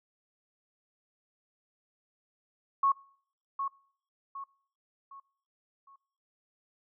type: tone with echo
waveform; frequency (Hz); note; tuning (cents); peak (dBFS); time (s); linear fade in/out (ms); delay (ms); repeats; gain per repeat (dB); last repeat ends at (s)
sine; 1100; C#6; -14; -22; 2.83-2.92; 5; 760; 4; -8; 5.96
effects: noise-tail reverb RT60 0.6 s tail -24 dB re dry